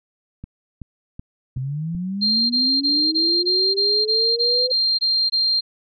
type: click train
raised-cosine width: 5 ms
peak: -21 dBFS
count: 5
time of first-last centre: 0.44-1.949 s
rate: 2.65 Hz
type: linear sweep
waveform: sine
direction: up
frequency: 124 to 511 Hz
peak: -23 dBFS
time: 1.56-4.72 s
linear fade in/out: 5 ms
type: tone bursts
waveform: sine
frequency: 4186 Hz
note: C8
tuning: in tune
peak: -16 dBFS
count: 11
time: 2.21-5.61 s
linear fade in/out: 20 ms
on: 290 ms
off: 21 ms
effects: none